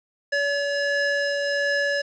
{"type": "tone pair together", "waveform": "square", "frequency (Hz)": [569.2, 1709], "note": ["C#5", "G#6"], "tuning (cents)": [46, 49], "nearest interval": "octave + perfect fifth", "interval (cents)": 1903, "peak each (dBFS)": -25, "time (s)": [0.32, 2.02], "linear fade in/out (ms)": 10, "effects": ["resampled to 16000 Hz", "8-bit"]}